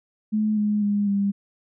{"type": "tone with pitch steps", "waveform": "sine", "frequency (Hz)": [214.2, 209.3, 204.5, 199.86], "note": ["A3", "G#3", "G#3", "G3"], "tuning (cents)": [-46, 14, -26, 34], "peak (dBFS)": -19, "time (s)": [0.32, 1.32], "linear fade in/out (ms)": 20, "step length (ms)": 250, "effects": []}